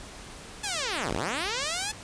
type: linear two-way sweep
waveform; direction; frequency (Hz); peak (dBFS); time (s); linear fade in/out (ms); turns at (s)
5% pulse; down then up; 876 to 36.89 to 876; -17; 0.63-1.92; 10; 1.13
effects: pink hiss -44 dBFS RMS until 2.03 s + resampled to 22050 Hz